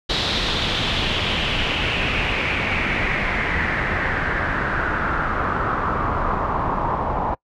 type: noise with low-pass filter sweep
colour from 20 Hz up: pink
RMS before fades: -22 dBFS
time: 0.09-7.35 s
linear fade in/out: 10 ms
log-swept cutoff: 4000 to 920 Hz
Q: 3.9
effects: noise-tail reverb RT60 0.1 s tail -25 dB re dry